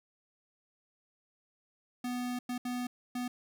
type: tone bursts at uneven times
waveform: square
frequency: 246.9 Hz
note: B3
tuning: in tune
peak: -34 dBFS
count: 4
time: 2.04-2.39 / 2.49-2.58 / 2.65-2.87 / 3.15-3.28 s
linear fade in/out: 5 ms
effects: none